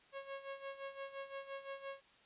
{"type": "tone with tremolo", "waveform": "sawtooth", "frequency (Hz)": 548, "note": "C#5", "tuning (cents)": -20, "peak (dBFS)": -38, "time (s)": [0.12, 2.01], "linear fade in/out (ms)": 50, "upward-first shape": "sine", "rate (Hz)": 5.8, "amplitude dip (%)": 75, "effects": ["white hiss -66 dBFS RMS until 2.25 s", "resampled to 8000 Hz"]}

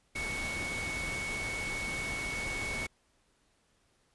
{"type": "tone in noise", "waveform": "sine", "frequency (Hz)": 2217, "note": "C#7", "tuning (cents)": 0, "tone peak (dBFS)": -35, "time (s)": [0.15, 2.87], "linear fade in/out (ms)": 10, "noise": "pink", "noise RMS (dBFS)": -39, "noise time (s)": [0.15, 2.87], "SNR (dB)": 1, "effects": ["pink hiss -71 dBFS RMS until 4.14 s", "resampled to 24000 Hz"]}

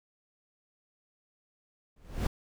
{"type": "noise with exponential growth", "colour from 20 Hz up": "brown", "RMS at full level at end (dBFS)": -24, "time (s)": [1.96, 2.27], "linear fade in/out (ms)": 5, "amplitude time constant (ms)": 67, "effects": []}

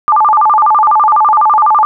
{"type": "tone with vibrato", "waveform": "sine", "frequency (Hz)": 1015, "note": "B5", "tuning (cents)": 47, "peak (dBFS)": -5, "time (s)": [0.08, 1.85], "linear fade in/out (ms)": 0, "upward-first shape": "square", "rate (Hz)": 12, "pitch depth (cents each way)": 280, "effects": []}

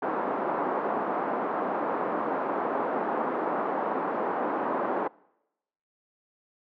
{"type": "band-pass noise", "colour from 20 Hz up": "white", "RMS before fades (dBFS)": -29, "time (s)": [0.02, 5.08], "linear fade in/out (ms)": 10, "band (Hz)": [230, 1100], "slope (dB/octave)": 24, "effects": ["noise-tail reverb RT60 0.9 s tail -25 dB re dry"]}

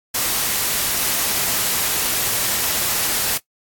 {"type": "noise", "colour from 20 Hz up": "white", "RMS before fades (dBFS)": -20, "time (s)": [0.14, 3.38], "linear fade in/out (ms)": 10, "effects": ["noise-tail reverb RT60 0.1 s tail -18 dB re dry", "AAC 64 kbps"]}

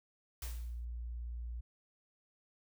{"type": "noise with exponential decay", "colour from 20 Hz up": "white", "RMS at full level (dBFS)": -45, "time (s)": [0.42, 0.85], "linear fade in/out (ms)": 2, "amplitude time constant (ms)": 93}
{"type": "tone", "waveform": "sine", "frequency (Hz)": 59, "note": "A#1", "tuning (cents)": 22, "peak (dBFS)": -39, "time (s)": [0.42, 1.61], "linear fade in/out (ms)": 10}
{"effects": []}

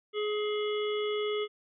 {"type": "harmonic tone", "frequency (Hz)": 420.9, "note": "G#4", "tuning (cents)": 23, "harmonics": [1, 3, 5, 7, 8], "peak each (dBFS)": [-29, -40, -41, -42, -42], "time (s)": [0.13, 1.48], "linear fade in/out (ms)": 50, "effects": []}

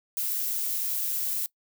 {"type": "noise", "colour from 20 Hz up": "violet", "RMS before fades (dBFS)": -29, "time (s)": [0.17, 1.46], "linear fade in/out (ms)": 0, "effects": ["noise-tail reverb RT60 0.1 s tail -22 dB re dry"]}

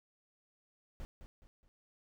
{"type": "noise with echo", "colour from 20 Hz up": "brown", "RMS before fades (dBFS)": -43, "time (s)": [1, 1.05], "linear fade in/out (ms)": 0, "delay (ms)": 210, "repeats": 3, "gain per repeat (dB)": -8, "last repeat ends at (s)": 1.68, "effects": []}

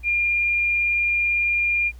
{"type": "tone", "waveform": "sine", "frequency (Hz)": 2406, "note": "D7", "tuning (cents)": 41, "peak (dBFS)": -18, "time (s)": [0.03, 1.92], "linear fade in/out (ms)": 50, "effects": ["added 60 Hz sine -38 dBFS peak until 1.99 s", "pink hiss -57 dBFS RMS until 1.99 s"]}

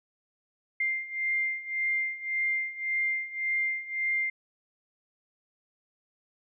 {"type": "beating tone pair", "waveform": "sine", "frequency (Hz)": [2100, 2101.8], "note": ["C7", "C7"], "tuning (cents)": [6, 7], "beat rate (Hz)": 1.8, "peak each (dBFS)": [-32, -29], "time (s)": [0.8, 4.3], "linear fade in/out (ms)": 5, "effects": []}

